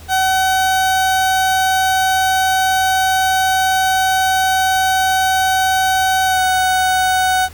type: tone with pitch glide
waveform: 30% pulse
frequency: 757 to 746.6 Hz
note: F#5 to F#5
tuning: +39 to +15 cents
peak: -10 dBFS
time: 0.08-7.49 s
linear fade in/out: 50 ms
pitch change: -24 cents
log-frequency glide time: 6.24-6.41 s
effects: added 80 Hz sine -36 dBFS peak until 7.53 s + pink hiss -41 dBFS RMS until 7.53 s